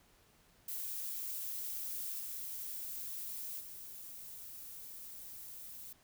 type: noise with level steps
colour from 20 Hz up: violet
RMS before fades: -41 / -43 / -49 dBFS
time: 0.68-5.93 s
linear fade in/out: 5 ms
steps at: 2.19 / 3.59 s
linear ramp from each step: 20 ms
effects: pink hiss -67 dBFS RMS until 6.03 s